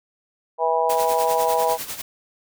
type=harmonic tone; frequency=162.8 Hz; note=E3; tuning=21 cents flat; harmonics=3 / 4 / 5 / 6; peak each=-23 / -23 / -23 / -23 dBFS; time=0.58-1.78 s; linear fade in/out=50 ms
type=noise with tremolo; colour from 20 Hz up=white; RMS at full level=-29 dBFS; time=0.89-2.02 s; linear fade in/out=10 ms; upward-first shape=sine; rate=10 Hz; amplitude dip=70%
effects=none